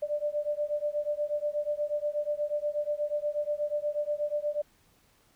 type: beating tone pair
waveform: sine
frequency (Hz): 588 / 596.3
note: D5 / D5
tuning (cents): +2 / +26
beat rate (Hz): 8.3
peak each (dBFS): -31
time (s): 0.02-4.62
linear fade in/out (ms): 10
effects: pink hiss -65 dBFS RMS until 5.35 s